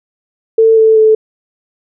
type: tone with pitch steps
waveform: sine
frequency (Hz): 447.3 / 441.9 / 436.6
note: A4 / A4 / A4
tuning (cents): +28 / +7 / -13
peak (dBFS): -4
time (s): 0.58-1.15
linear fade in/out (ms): 5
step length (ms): 190
effects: none